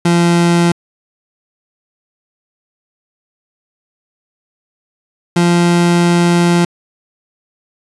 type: tone pair in turn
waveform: 30% pulse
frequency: 171.8 / 173.09 Hz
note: F3 / F3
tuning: -28 / -15 cents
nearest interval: unison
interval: 13 cents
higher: second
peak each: -6 dBFS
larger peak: neither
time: 0.05-0.72 / 5.36-6.65 s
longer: second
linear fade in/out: 5 ms
effects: resampled to 24000 Hz